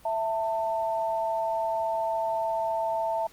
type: tone pair together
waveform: sine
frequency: 660 / 894.1 Hz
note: E5 / A5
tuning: +2 / +28 cents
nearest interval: perfect fourth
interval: 526 cents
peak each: -28 dBFS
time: 0.05-3.27 s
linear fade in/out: 5 ms
effects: pink hiss -55 dBFS RMS until 3.32 s + Opus 32 kbps